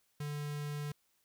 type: tone with notch filter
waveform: square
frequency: 146.83 Hz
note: D3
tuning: in tune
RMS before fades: -39 dBFS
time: 0.2-0.92 s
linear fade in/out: 5 ms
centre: 630 Hz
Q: 1.6
effects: white hiss -75 dBFS RMS until 1.24 s